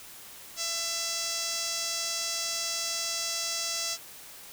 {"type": "tone with band-pass filter", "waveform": "sawtooth", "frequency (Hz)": 669, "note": "E5", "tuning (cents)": 25, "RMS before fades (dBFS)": -32, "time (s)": [0.56, 3.98], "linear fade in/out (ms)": 50, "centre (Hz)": 5900, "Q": 2.5, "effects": ["white hiss -47 dBFS RMS until 4.52 s"]}